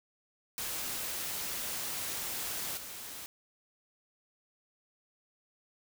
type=noise with level steps; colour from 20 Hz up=white; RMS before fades=-37 / -44 dBFS; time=0.58-3.26 s; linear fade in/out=0 ms; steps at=2.77 s; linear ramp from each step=5 ms; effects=none